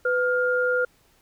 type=tone pair together; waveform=sine; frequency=499.4 / 1410.3 Hz; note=B4 / F6; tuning=+19 / +17 cents; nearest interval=octave + tritone; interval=1798 cents; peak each=-22 / -23 dBFS; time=0.05-0.85 s; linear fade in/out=5 ms; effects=pink hiss -61 dBFS RMS until 1.21 s